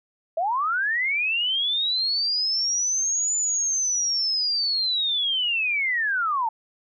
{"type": "linear two-way sweep", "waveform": "sine", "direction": "up then down", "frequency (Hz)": [622.3, 7060, 860], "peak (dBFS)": -21, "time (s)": [0.37, 6.49], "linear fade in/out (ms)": 5, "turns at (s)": 3.36, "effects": []}